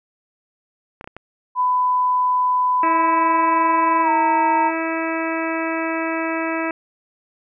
clicks, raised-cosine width 0.5 ms, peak -20 dBFS, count 4, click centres 1.011 / 1.043 / 1.075 / 1.166 s
sine tone with pitch glide, 1000 to 922.3 Hz, B5 to A#5, +21 to -19 cents, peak -15 dBFS, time 1.55-4.72 s, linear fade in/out 50 ms, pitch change -140 cents, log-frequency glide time 4.02-4.1 s
harmonic tone, 325.7 Hz, E4, 21 cents flat, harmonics 1 / 2 / 3 / 4 / 5 / 6 / 7 / 8, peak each -24 / -27 / -29 / -30 / -31 / -32 / -32 / -33 dBFS, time 2.83-6.71 s, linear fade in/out 2 ms
effects none

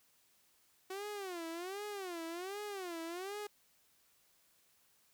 sawtooth tone with vibrato, 370 Hz, F#4, in tune, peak -37 dBFS, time 0.9-3.47 s, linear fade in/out 5 ms, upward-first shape sine, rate 1.3 Hz, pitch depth 210 cents each way, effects white hiss -71 dBFS RMS until 5.13 s

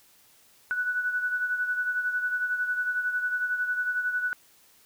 sine beating tone pair, 1480 / 1491 Hz, F#6 / F#6, 0 / +13 cents, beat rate 11 Hz, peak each -26 / -34 dBFS, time 0.71-4.33 s, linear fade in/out 0 ms, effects white hiss -59 dBFS RMS until 4.85 s

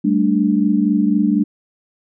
sine chord, G suspended second, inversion none, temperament equal, 196 / 220 / 293.7 Hz, G3 / A3 / D4, 0 / 0 / 0 cents, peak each -17 dBFS, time 0.04-1.44 s, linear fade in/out 10 ms, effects none

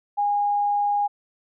sine tone, 819 Hz, G#5, 24 cents flat, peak -19 dBFS, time 0.17-1.08 s, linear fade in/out 20 ms, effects none

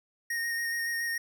square tone with vibrato, 1857 Hz, A#6, 7 cents flat, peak -30 dBFS, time 0.3-1.18 s, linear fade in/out 5 ms, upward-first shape square, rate 7.1 Hz, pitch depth 13 cents each way, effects none

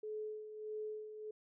sine tone with tremolo, 428.8 Hz, A4, 45 cents flat, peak -39 dBFS, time 0.03-1.31 s, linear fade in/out 5 ms, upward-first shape sine, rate 1.6 Hz, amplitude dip 60%, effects none

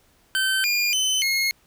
25% pulse tone with pitch steps, 1543 / 2415 / 3041 / 2158 Hz, G6 / D7 / F#7 / C#7, -28 / +48 / +47 / -47 cents, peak -16 dBFS, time 0.35-1.51 s, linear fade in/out 0 ms, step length 290 ms, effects pink hiss -60 dBFS RMS until 1.66 s

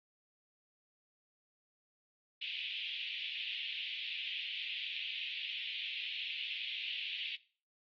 pink band-pass noise, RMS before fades -41 dBFS, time 2.41-7.36 s, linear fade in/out 10 ms, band 2500 to 3500 Hz, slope 48 dB/octave, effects noise-tail reverb RT60 0.4 s tail -19 dB re dry + AAC 32 kbps

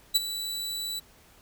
sawtooth tone with ADSR envelope, 3951 Hz, B7, in tune, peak -14 dBFS, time 0.14-1 s, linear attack 19 ms, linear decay 25 ms, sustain -14 dB, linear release 15 ms, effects pink hiss -57 dBFS RMS until 1.41 s

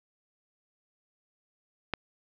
click, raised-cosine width 0.3 ms, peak -12 dBFS, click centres 1.937 s, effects low-pass 4000 Hz 12 dB/octave

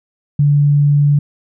sine tone, 144.8 Hz, D3, 24 cents flat, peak -8 dBFS, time 0.39-1.19 s, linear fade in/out 5 ms, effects none

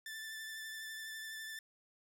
sawtooth tone with vibrato, 1764 Hz, A6, 4 cents sharp, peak -40 dBFS, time 0.06-1.59 s, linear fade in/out 2 ms, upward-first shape triangle, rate 12 Hz, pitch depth 23 cents each way, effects none

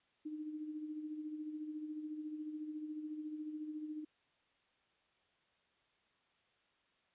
sine tone with tremolo, 306 Hz, D#4, 29 cents flat, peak -39 dBFS, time 0.25-4.05 s, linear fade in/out 10 ms, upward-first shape sine, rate 14 Hz, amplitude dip 50%, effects white hiss -75 dBFS RMS until 7.14 s + resampled to 8000 Hz

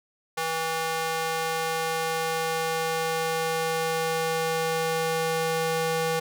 square tone with high-pass filter sweep, 162.3 Hz, E3, 27 cents flat, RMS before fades -27 dBFS, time 0.37-6.2 s, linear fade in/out 10 ms, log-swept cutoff 710 to 400 Hz, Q 1.1, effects none

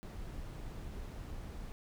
brown noise, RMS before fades -44 dBFS, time 0.03-1.72 s, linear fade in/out 0 ms, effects none

